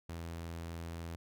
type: tone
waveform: sawtooth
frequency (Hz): 83.6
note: E2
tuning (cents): +25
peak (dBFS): -37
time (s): 0.09-1.16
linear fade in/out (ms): 5
effects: none